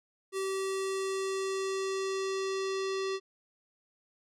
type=tone with low-pass filter sweep; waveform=square; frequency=385.2 Hz; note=G4; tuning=30 cents flat; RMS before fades=-33 dBFS; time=0.32-3.2 s; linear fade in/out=50 ms; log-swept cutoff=9900 to 5100 Hz; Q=1.7; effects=none